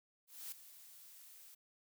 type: noise with ADSR envelope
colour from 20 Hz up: blue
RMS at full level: -45 dBFS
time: 0.27-1.55 s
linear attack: 250 ms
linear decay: 4 ms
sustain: -13 dB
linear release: 9 ms
effects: none